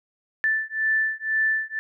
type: beating tone pair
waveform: sine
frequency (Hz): 1760 / 1762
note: A6 / A6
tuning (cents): 0 / +2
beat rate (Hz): 2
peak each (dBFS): -24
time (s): 0.44-1.79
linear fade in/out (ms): 0
effects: none